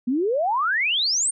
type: exponential sweep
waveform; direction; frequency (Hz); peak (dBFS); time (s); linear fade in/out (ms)
sine; up; 233.1 to 9110; -19; 0.07-1.31; 10
effects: none